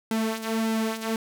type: tone with flanger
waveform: sawtooth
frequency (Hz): 222.7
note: A3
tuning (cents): +21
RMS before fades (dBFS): -27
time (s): 0.11-1.16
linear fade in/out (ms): 2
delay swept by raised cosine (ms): 1.7 to 4.5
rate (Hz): 1.7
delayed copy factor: -0.6
effects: none